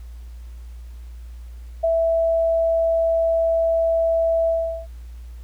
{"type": "tone with ADSR envelope", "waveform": "sine", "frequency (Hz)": 659.3, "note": "E5", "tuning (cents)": 0, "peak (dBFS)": -14, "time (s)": [1.83, 4.87], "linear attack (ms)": 14, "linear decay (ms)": 10, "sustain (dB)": -2, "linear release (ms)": 390, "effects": ["added 59 Hz sine -34 dBFS peak until 5.43 s", "pink hiss -57 dBFS RMS until 5.43 s"]}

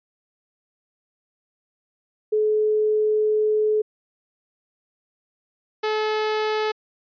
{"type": "tone pair in turn", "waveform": ["sine", "sawtooth"], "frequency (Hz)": [428.1, 430.6], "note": ["A4", "A4"], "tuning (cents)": [-47, -37], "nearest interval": "unison", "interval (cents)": 10, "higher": "second", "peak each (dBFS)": -17, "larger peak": "neither", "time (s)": [[2.32, 3.82], [5.83, 6.72]], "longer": "first", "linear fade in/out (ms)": 10, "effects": ["resampled to 11025 Hz"]}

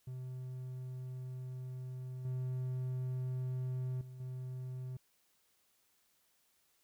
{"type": "tone with level steps", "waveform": "triangle", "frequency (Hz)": 128, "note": "C3", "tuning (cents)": -38, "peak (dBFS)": [-39, -33, -45, -38], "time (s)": [0.07, 4.97], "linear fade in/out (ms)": 5, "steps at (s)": [2.25, 4.01, 4.2], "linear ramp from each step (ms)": 2, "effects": ["white hiss -74 dBFS RMS until 6.83 s"]}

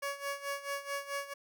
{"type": "tone with tremolo", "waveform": "15% pulse", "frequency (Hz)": 562, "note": "C#5", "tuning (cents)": 24, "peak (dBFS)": -27, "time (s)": [0.02, 1.34], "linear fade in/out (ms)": 10, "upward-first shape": "sine", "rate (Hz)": 4.6, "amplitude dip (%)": 80, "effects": []}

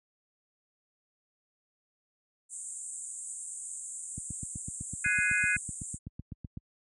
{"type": "band-pass noise", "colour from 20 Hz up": "pink", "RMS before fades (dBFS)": -41, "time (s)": [2.49, 5.99], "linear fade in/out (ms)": 50, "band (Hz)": [7200, 9200], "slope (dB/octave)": 96}
{"type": "click train", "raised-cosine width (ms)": 5, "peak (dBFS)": -26, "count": 20, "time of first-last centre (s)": [4.18, 6.573], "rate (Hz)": 7.94}
{"type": "chord", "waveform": "sine", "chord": "Ab dominant seventh", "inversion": "third", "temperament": "equal", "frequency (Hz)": [1480, 1661.2, 2093, 2489], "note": ["Gb6", "Ab6", "C7", "Eb7"], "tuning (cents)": [0, 0, 0, 0], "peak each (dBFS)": [-31, -30, -32, -30], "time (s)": [5.04, 5.57], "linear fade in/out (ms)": 10}
{"effects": ["high-pass 60 Hz 12 dB/octave"]}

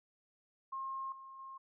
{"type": "tone with level steps", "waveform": "sine", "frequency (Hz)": 1070, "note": "C6", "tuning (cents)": 38, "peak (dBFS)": [-38, -49, -46], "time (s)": [0.72, 1.58], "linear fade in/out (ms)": 10, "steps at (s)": [1.12, 1.39], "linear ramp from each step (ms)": 2, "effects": []}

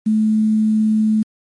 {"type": "tone with quantisation", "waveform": "sine", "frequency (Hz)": 216.6, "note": "A3", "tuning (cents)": -27, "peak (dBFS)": -12, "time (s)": [0.06, 1.23], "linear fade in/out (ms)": 10, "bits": 7, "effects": ["MP3 48 kbps"]}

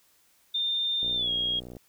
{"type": "tone with pitch glide", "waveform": "sine", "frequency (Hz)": [3612, 3274], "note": ["A7", "G#7"], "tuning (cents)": [45, -25], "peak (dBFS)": -25, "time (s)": [0.54, 1.6], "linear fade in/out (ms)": 10, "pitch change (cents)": -170, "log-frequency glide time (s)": [1.15, 1.31]}
{"type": "click train", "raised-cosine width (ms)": 2, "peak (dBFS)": -29, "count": 46, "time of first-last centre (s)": [1.03, 1.768], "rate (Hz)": 61}
{"effects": ["white hiss -64 dBFS RMS until 1.88 s"]}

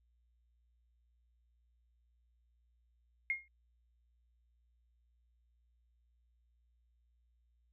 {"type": "tone with exponential decay", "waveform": "sine", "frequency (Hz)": 2138, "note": "C7", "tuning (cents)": 37, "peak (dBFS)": -28, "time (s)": [3.3, 3.48], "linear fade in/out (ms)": 1, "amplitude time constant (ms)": 37, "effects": ["added 59 Hz sine -70 dBFS peak until 7.72 s"]}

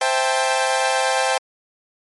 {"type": "chord", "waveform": "sawtooth", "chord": "A minor seventh", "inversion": "first", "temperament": "equal with one note detuned", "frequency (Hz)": [523.3, 659.3, 789.4, 880], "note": ["C5", "E5", "G5", "A5"], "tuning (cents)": [0, 0, 12, 0], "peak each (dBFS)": [-18, -22, -17, -21], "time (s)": [0.01, 1.38], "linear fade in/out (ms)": 5, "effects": ["MP3 48 kbps"]}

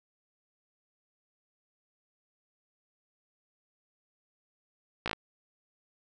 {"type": "slowing click train", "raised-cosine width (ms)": 0.3, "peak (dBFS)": -15, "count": 5, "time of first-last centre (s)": [5.06, 5.131], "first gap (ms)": 17, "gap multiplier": 1.03, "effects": []}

